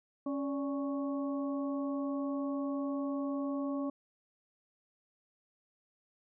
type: harmonic tone with a mistuned harmonic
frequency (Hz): 276.8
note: C#4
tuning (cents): -2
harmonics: 1 / 2 / 3 / 4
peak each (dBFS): -33 / -40 / -51 / -45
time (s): 0.26-3.9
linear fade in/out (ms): 5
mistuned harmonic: 2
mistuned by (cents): +73
effects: none